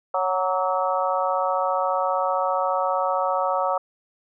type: harmonic tone with a mistuned harmonic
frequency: 185 Hz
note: F#3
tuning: in tune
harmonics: 3 / 4 / 5 / 6 / 7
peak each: -25 / -26 / -27 / -28 / -28 dBFS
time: 0.14-3.78 s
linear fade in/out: 5 ms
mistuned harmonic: 6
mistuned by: +48 cents
effects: none